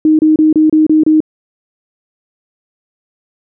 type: tone bursts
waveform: sine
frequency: 311.1 Hz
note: D#4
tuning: in tune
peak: -5 dBFS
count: 7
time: 0.05-1.204 s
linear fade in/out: 2 ms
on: 140 ms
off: 29 ms
effects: none